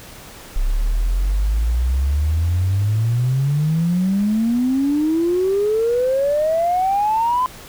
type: exponential sweep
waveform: sine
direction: up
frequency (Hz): 32.63 to 1029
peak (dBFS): -14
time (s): 0.56-7.46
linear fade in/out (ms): 0
effects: tanh soft clip ceiling -10 dBFS + pink hiss -39 dBFS RMS until 7.68 s